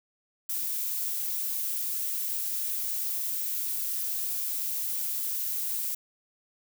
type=noise; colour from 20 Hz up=violet; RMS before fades=-31 dBFS; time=0.49-5.95 s; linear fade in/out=5 ms; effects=none